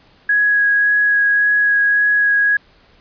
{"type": "tone with vibrato", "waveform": "sine", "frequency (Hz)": 1663, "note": "G#6", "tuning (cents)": 2, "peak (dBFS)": -11, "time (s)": [0.29, 2.57], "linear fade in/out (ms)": 5, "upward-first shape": "sine", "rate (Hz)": 1.8, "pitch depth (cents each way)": 10, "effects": ["pink hiss -51 dBFS RMS until 3 s", "resampled to 11025 Hz"]}